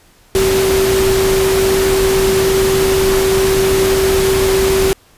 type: tone in noise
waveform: sine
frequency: 384 Hz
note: G4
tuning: 36 cents flat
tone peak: -11 dBFS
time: 0.35-4.93 s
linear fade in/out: 0 ms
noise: pink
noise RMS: -18 dBFS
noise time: 0.35-4.93 s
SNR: +4 dB
effects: pink hiss -49 dBFS RMS until 5.17 s + resampled to 32000 Hz